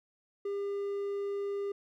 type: tone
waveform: triangle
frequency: 401.4 Hz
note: G4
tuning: 41 cents sharp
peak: -30 dBFS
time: 0.45-1.72 s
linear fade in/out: 5 ms
effects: none